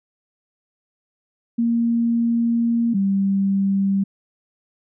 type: tone pair in turn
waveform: sine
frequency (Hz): 233.1 / 196.01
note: A#3 / G3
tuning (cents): 0 / 0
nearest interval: minor third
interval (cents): 300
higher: first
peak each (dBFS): -16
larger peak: neither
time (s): 1.58-2.94 / 2.94-4.04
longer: first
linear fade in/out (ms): 10
effects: none